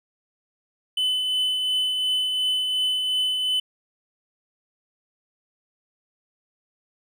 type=tone with tremolo; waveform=triangle; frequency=3018 Hz; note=F#7; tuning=34 cents sharp; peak=-18 dBFS; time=0.97-3.6 s; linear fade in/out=5 ms; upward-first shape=triangle; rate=2.8 Hz; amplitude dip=35%; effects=none